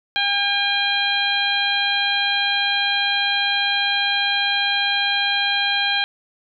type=harmonic tone; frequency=805 Hz; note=G5; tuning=46 cents sharp; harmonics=1 / 2 / 3 / 4 / 5; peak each=-26 / -23 / -25 / -22 / -25 dBFS; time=0.16-6.04 s; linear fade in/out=0 ms; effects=none